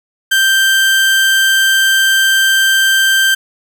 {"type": "tone", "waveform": "30% pulse", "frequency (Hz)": 1568, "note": "G6", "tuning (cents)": 0, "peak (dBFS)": -6, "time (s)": [0.31, 3.35], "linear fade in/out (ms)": 10, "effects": []}